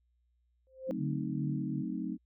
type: tone with exponential growth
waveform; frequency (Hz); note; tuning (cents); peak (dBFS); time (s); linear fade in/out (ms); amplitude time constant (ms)
sine; 523.3; C5; 0; -29; 0.67-0.91; 0; 52
type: chord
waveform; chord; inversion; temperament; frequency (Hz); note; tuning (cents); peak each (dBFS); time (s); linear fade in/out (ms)
sine; F# diminished seventh; none; equal; 185 / 220 / 261.6 / 311.1; F#3 / A3 / C4 / Eb4; 0 / 0 / 0 / 0; -39; 0.87-2.18; 50
type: tone with tremolo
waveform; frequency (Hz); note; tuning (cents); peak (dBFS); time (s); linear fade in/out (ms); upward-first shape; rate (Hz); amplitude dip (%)
sine; 144.7; D3; -25; -32; 0.97-1.84; 50; sine; 2.5; 55
effects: added 60 Hz sine -70 dBFS peak until 2.25 s